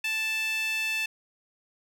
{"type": "tone with high-pass filter", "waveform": "sawtooth", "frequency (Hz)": 880, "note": "A5", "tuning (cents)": 0, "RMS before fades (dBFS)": -29, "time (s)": [0.04, 1.06], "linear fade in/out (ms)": 5, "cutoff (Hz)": 2400, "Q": 9.1, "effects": []}